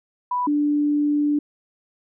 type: tone pair in turn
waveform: sine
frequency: 987.8 / 293.7 Hz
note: B5 / D4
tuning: 0 / 0 cents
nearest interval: octave + major sixth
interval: 2100 cents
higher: first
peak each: -20 / -17 dBFS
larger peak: second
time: 0.31-0.47 / 0.47-1.39 s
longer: second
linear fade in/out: 5 ms
effects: none